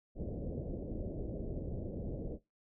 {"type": "low-pass noise", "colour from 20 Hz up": "pink", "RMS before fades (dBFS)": -40, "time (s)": [0.15, 2.39], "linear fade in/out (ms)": 50, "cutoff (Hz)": 590, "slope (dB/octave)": 48, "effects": ["noise-tail reverb RT60 0.2 s tail -19 dB re dry"]}